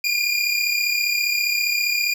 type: tone pair together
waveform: 25% pulse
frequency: 2397 / 2432 Hz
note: D7 / D#7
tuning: +35 / -40 cents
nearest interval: unison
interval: 25 cents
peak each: -18 dBFS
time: 0.04-2.14 s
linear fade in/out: 5 ms
effects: none